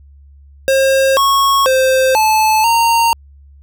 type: tone with pitch steps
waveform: square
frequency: 536 / 1100 / 523 / 869 / 924 Hz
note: C5 / C#6 / C5 / A5 / A#5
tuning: +42 / -14 / -1 / -22 / -16 cents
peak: -10 dBFS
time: 0.68-3.13 s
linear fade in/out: 0 ms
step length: 490 ms
effects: added 70 Hz sine -39 dBFS peak until 3.62 s